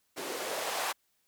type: noise with band-pass filter sweep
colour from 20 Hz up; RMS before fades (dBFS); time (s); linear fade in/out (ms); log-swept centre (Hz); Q
blue; -35; 0.16-0.93; 20; 350 to 800; 2
effects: white hiss -74 dBFS RMS until 1.27 s